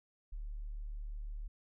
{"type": "tone", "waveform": "sine", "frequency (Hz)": 37, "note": "D1", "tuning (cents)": 14, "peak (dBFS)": -39, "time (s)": [0.32, 1.48], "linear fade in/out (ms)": 10, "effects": []}